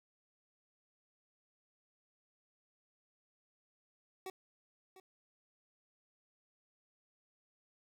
25% pulse tone with echo, 377.6 Hz, F#4, 35 cents sharp, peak -38 dBFS, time 4.26-4.3 s, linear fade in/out 2 ms, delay 700 ms, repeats 1, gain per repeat -14 dB, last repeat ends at 5 s, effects none

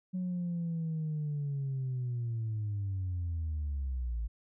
sine linear sweep, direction down, 185 to 53.7 Hz, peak -30 dBFS, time 0.13-4.28 s, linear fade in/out 20 ms, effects tanh soft clip ceiling -29 dBFS

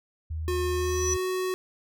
sine tone, 79.2 Hz, D#2, 31 cents sharp, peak -29 dBFS, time 0.3-1.17 s, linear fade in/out 10 ms
square tone with pitch glide, 360.5 to 370.6 Hz, F#4 to F#4, -45 to +3 cents, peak -27 dBFS, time 0.48-1.54 s, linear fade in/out 0 ms, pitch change +48 cents, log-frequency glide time 0.73-1.21 s
sine tone with exponential growth, 5920 Hz, F#8, in tune, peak -24 dBFS, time 0.54-1.14 s, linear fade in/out 5 ms, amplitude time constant 130 ms
effects none

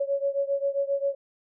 sine beating tone pair, 554.4 / 561.9 Hz, C#5 / C#5, 0 / +23 cents, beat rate 7.5 Hz, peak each -26 / -28 dBFS, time 0-1.15 s, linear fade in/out 10 ms, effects none

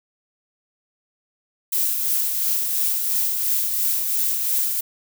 violet noise with tremolo, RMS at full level -20 dBFS, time 1.72-4.81 s, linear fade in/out 10 ms, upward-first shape triangle, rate 2.9 Hz, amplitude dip 40%, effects none

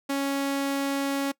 sawtooth tone, 277.1 Hz, C#4, 1 cent flat, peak -21 dBFS, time 0.09-1.32 s, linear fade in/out 10 ms, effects noise-tail reverb RT60 0.1 s tail -21 dB re dry

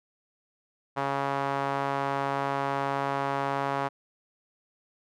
sawtooth tone with band-pass filter, 138.59 Hz, C#3, in tune, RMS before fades -29 dBFS, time 0.96-3.89 s, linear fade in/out 20 ms, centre 950 Hz, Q 1.6, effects none

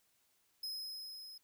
45% pulse tone with level ramp, 5110 Hz, D#8, 45 cents sharp, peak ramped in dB -39 to -50 dBFS, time 0.63-1.38 s, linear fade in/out 5 ms, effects white hiss -75 dBFS RMS until 1.43 s

